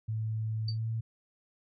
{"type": "tone with pitch glide", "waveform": "sine", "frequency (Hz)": [110, 112.77], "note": ["A2", "A2"], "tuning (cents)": [0, 43], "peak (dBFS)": -30, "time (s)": [0.08, 1.01], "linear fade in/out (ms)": 10, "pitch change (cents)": 43, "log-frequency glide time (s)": [0.67, 0.88]}
{"type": "tone with exponential decay", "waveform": "sine", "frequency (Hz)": 4600, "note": "D8", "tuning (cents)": -37, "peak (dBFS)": -33, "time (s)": [0.68, 0.78], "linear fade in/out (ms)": 5, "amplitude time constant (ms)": 21}
{"effects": []}